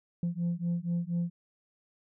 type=beating tone pair; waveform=sine; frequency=170.2 / 174.4 Hz; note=F3 / F3; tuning=-44 / -2 cents; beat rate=4.2 Hz; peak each=-30 / -30 dBFS; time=0.23-1.3 s; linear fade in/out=2 ms; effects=tanh soft clip ceiling -25 dBFS